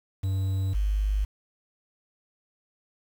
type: tone pair in turn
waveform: triangle / sine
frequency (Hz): 95.8 / 50.75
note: G2 / G#1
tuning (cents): -39 / -39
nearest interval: major seventh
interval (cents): 1100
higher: first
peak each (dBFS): -22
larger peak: neither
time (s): 0.23-0.74 / 0.74-1.25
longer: neither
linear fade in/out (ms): 10
effects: 8-bit